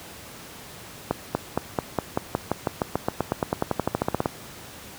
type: accelerating click train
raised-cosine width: 1 ms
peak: -7 dBFS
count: 26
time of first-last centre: 1.11-4.258 s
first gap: 240 ms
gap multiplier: 0.94
effects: pink hiss -42 dBFS RMS until 4.98 s + high-pass 80 Hz 12 dB/octave